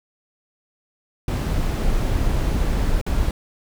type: noise with dropouts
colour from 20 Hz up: brown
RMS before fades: -20 dBFS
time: 1.28-3.31 s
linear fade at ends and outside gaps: 2 ms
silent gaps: 3.014-3.064 s
effects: none